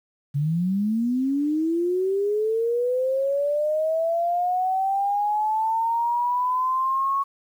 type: linear sweep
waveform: sine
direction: up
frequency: 137.6 to 1108.7 Hz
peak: -20 dBFS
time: 0.34-7.24 s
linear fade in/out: 20 ms
effects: 9-bit